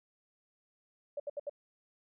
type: tone bursts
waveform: sine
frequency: 578 Hz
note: D5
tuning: 28 cents flat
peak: -34 dBFS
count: 4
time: 1.17-1.496 s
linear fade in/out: 5 ms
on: 29 ms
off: 70 ms
effects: none